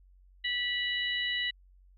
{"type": "harmonic tone", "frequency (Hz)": 979, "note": "B5", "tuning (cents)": -15, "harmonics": [2, 3, 4], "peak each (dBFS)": [-32, -33, -36], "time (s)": [0.44, 1.51], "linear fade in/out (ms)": 10, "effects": ["added 46 Hz sine -56 dBFS peak until 1.97 s"]}